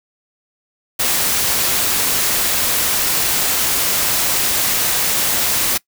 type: noise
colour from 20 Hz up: white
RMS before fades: -17 dBFS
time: 0.99-5.78 s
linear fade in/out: 10 ms
effects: noise-tail reverb RT60 0.1 s tail -22 dB re dry